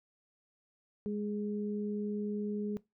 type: tone pair together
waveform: sine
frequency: 206.8 / 416.7 Hz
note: G#3 / G#4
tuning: -7 / +6 cents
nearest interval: octave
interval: 1213 cents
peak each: -34 / -38 dBFS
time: 1.06-2.77 s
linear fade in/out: 0 ms
effects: noise-tail reverb RT60 0.2 s tail -20 dB re dry